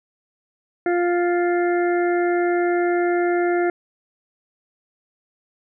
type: harmonic tone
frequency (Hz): 350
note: F4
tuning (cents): +4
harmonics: 1 / 2 / 4 / 5 / 6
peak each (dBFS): -18 / -24 / -30 / -32 / -34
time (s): 0.86-3.7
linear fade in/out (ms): 2
effects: none